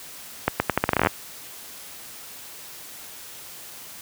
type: accelerating click train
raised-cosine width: 0.5 ms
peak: -3 dBFS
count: 14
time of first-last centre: 0.48-1.071 s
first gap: 120 ms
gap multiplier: 0.81
effects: white hiss -41 dBFS RMS until 4.01 s + high-pass 60 Hz 12 dB/octave